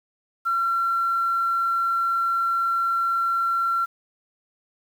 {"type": "tone", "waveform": "sine", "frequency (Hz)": 1362, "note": "F6", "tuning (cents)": -44, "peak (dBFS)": -19, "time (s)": [0.45, 3.86], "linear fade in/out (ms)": 20, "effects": ["tanh soft clip ceiling -15 dBFS", "8-bit"]}